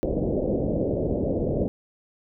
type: low-pass noise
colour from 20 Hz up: white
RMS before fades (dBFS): -25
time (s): 0.03-1.68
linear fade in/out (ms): 0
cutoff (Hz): 580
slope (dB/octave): 48
effects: none

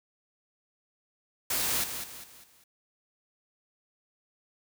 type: noise with echo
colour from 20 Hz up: white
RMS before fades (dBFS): -29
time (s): 1.5-1.84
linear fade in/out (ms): 5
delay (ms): 200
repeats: 4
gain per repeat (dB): -8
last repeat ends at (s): 2.64
effects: none

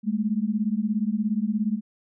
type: beating tone pair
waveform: sine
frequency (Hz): 204.3 / 221.3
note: G#3 / A3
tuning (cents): -28 / +10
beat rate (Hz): 17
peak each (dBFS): -25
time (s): 0.03-1.81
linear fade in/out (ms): 50
effects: none

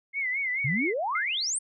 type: tone with vibrato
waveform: sine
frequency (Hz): 2108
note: C7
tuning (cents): +12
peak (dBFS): -26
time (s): 0.13-0.94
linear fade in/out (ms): 50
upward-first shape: sine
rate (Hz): 4.6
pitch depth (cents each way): 110
type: exponential sweep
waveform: sine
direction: up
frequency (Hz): 121 to 9380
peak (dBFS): -26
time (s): 0.64-1.59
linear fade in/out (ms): 10
type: tone with exponential decay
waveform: sine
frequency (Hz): 2093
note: C7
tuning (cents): 0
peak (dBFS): -26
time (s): 1.15-1.54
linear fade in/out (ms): 5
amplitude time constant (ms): 83
effects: none

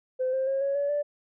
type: tone with pitch steps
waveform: sine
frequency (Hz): 514 / 527.2 / 540.8 / 554.7 / 569 / 583.6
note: C5 / C5 / C#5 / C#5 / C#5 / D5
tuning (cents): -31 / +13 / -43 / +1 / +45 / -11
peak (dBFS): -23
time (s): 0.19-1.03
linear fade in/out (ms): 20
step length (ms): 140
effects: tanh soft clip ceiling -20 dBFS

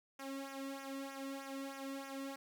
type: tone with flanger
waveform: sawtooth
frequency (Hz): 272.5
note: C#4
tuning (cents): -29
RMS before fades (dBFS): -45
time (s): 0.19-2.36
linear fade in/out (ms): 5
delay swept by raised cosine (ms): 0.23 to 1.33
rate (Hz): 3.2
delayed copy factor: -0.8
effects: none

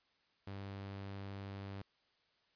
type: tone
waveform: sawtooth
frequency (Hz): 98.6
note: G2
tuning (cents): +11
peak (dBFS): -40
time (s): 0.47-1.82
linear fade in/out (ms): 5
effects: white hiss -75 dBFS RMS until 2.55 s + resampled to 11025 Hz

